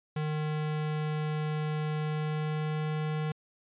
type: tone with pitch glide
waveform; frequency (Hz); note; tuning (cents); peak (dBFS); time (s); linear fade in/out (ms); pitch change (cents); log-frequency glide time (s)
square; 153 to 153.89; D#3 to D#3; -29 to -19; -30; 0.16-3.32; 5; +10; 2-2.84
effects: resampled to 8000 Hz